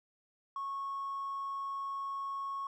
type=tone with hard clipping; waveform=sine; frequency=1100 Hz; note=C#6; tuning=14 cents flat; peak=-36 dBFS; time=0.56-2.67 s; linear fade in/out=2 ms; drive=1 dB; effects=none